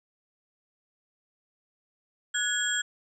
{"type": "tone cluster", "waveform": "sine", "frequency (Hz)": [1470, 1685, 3273, 7510], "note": ["F#6", "G#6", "G#7", "A#8"], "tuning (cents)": [-12, 25, -26, 12], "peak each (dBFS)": -31, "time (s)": [2.34, 2.82], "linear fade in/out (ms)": 10, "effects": []}